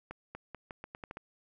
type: accelerating click train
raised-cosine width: 0.5 ms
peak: -27 dBFS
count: 9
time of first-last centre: 0.11-1.171 s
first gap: 240 ms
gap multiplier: 0.82
effects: none